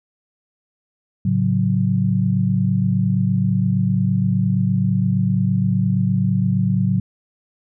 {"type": "chord", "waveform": "sine", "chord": "F# minor", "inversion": "first", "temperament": "equal", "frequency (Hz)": [110, 138.59, 185], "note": ["A2", "C#3", "F#3"], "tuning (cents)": [0, 0, 0], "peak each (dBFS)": [-20, -21, -18], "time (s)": [1.25, 7], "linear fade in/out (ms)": 5, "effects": []}